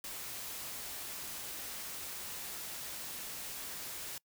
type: noise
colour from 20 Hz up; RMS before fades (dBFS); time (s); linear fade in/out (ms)
white; -43; 0.04-4.18; 2
effects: noise-tail reverb RT60 0.1 s tail -24 dB re dry